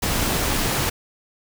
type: noise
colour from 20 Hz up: pink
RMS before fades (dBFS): -22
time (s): 0.02-0.9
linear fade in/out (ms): 10
effects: none